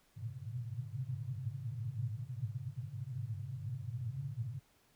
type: band-pass noise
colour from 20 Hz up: white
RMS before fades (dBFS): -41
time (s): 0.16-4.6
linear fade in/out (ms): 20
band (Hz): 100 to 140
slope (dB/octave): 96
effects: pink hiss -70 dBFS RMS until 4.95 s